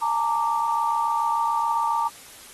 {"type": "tone cluster", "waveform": "sine", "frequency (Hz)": [854, 921, 1173], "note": ["G#5", "A#5", "D6"], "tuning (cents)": [48, -21, -2], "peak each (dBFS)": [-30, -22, -26], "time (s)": [0.01, 2.09], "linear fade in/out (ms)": 20, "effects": ["white hiss -45 dBFS RMS until 2.53 s", "AAC 32 kbps"]}